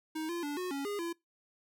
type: tone with pitch steps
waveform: square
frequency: 314.7 / 343.7 / 290.4 / 364.1 / 278.4 / 409.4 / 338.9 Hz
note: D#4 / F4 / D4 / F#4 / C#4 / G#4 / E4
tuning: +20 / -28 / -19 / -28 / +8 / -25 / +48 cents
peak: -35 dBFS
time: 0.15-1.13 s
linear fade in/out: 10 ms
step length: 140 ms
effects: noise-tail reverb RT60 0.2 s tail -25 dB re dry